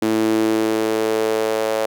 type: tone with high-pass filter sweep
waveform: sawtooth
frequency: 110 Hz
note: A2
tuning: in tune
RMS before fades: -19 dBFS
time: 0.02-1.86 s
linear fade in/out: 5 ms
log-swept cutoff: 290 to 540 Hz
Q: 4.3
effects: none